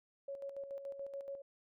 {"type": "tone with tremolo", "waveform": "sine", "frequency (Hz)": 554.4, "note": "C#5", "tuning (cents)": 0, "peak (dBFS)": -40, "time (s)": [0.28, 1.42], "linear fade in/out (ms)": 5, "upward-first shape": "square", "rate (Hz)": 7, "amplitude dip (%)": 55, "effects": []}